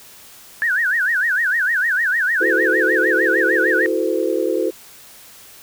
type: tone with vibrato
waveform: sine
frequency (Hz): 1660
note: G#6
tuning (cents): -1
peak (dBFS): -15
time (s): 0.62-3.86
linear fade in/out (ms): 0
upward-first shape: sine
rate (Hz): 6.6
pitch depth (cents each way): 230
type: chord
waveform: sine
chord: F# half-diminished seventh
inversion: third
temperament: equal with one note detuned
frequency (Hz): 329.6 / 370 / 440 / 511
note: E4 / F#4 / A4 / C5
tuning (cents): 0 / 0 / 0 / -41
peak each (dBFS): -22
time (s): 2.4-4.71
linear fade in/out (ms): 20
effects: tanh soft clip ceiling -2 dBFS + white hiss -43 dBFS RMS until 5.62 s